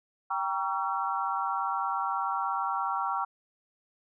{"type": "chord", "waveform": "sine", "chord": "G diminished seventh", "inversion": "none", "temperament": "just", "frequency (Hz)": [784, 940.8, 1128.9, 1354.7], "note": ["G5", "Bb5", "Db6", "Fb6"], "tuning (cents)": [0, 16, 31, 47], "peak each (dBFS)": -33, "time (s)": [0.3, 3.25], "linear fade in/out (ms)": 10, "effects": []}